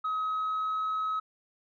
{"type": "tone with pitch glide", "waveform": "sine", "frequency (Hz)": [1271, 1279.8], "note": ["D#6", "D#6"], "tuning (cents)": [36, 48], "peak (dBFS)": -26, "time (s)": [0.04, 1.2], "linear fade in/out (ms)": 10, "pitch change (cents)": 12, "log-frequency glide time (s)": [0.17, 0.85], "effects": ["tanh soft clip ceiling -26 dBFS"]}